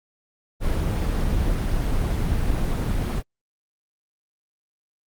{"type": "noise", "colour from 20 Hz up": "brown", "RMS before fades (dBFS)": -22, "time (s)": [0.6, 3.23], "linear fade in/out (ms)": 50, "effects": ["Opus 24 kbps"]}